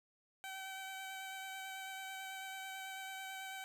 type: tone with vibrato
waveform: 15% pulse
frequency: 767 Hz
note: G5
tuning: 38 cents flat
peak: -38 dBFS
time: 0.44-3.64 s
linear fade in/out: 0 ms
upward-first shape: sine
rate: 9.1 Hz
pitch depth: 12 cents each way
effects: none